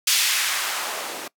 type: noise with band-pass filter sweep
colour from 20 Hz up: blue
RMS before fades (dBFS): -24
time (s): 0.07-1.28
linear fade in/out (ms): 5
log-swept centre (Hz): 3400 to 370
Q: 1
effects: noise-tail reverb RT60 0.1 s tail -22 dB re dry